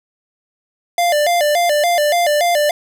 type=tone with vibrato; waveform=square; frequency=642 Hz; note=E5; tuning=46 cents flat; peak=-13 dBFS; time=0.98-2.71 s; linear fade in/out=2 ms; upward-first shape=square; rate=3.5 Hz; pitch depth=140 cents each way; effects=none